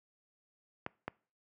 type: clicks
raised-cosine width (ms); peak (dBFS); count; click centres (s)
0.5; -21; 2; 0.864 / 1.08
effects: noise-tail reverb RT60 0.4 s tail -24 dB re dry + high-pass 100 Hz 12 dB/octave